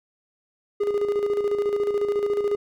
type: tone with tremolo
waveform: triangle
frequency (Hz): 410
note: G#4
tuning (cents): -22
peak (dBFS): -17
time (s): 0.8-2.56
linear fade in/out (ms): 10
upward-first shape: square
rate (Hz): 14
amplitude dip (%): 50
effects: none